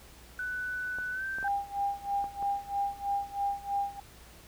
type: tone with pitch glide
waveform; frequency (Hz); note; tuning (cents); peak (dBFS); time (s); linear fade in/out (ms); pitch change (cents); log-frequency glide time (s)
sine; 1493 to 1561.8; F#6 to G6; +15 to -7; -32; 0.39-1.48; 2; +78; 1.12-1.24
type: clicks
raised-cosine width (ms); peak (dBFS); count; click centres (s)
1; -30; 5; 0.986 / 1.385 / 1.428 / 2.242 / 2.426
type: tone with tremolo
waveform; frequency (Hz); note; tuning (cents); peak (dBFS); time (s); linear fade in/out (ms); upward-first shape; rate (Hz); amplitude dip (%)
sine; 802; G5; +39; -26; 1.44-4; 5; sine; 3.1; 90
effects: added 60 Hz sine -55 dBFS peak until 4.47 s + pink hiss -54 dBFS RMS until 4.47 s